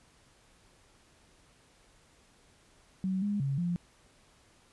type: tone with pitch steps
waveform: sine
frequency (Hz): 188.6 / 204.8 / 137.6 / 174.2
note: F#3 / G#3 / C#3 / F3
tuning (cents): +33 / -24 / -12 / -4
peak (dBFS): -28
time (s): 3.04-3.76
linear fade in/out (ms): 0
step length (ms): 180
effects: pink hiss -63 dBFS RMS until 4.72 s + resampled to 24000 Hz